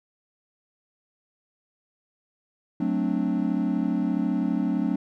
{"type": "chord", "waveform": "triangle", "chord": "D dominant seventh", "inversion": "first", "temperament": "equal", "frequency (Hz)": [185, 220, 261.6, 293.7], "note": ["F#3", "A3", "C4", "D4"], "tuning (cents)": [0, 0, 0, 0], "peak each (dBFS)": -26, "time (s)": [2.8, 4.96], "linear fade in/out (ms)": 5, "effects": []}